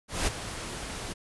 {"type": "noise with ADSR envelope", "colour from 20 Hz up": "pink", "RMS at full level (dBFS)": -26, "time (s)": [0.08, 1.14], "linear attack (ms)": 190, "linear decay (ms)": 22, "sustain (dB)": -11, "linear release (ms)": 20, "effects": ["resampled to 24000 Hz"]}